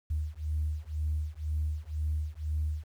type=beating tone pair; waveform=sine; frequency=75.6 / 77.6 Hz; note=D#2 / D#2; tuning=-49 / -4 cents; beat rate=2 Hz; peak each=-32 / -32 dBFS; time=0.1-2.84 s; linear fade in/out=10 ms; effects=tanh soft clip ceiling -22 dBFS + 10-bit